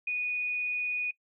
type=tone; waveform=sine; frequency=2471 Hz; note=D#7; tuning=13 cents flat; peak=-28 dBFS; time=0.07-1.11 s; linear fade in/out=5 ms; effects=noise-tail reverb RT60 0.1 s tail -23 dB re dry